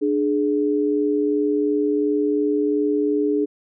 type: tone pair together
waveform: sine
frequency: 296.4 / 419.2 Hz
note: D4 / G#4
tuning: +16 / +16 cents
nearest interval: tritone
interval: 600 cents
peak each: -20 dBFS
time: 0.01-3.46 s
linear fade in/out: 20 ms
effects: none